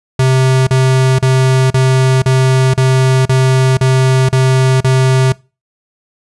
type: tone bursts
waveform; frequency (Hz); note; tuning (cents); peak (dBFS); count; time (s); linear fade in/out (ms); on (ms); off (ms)
square; 130.81; C3; 0; -8; 10; 0.19-5.323; 5; 480; 37
effects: noise-tail reverb RT60 0.3 s tail -23 dB re dry + resampled to 24000 Hz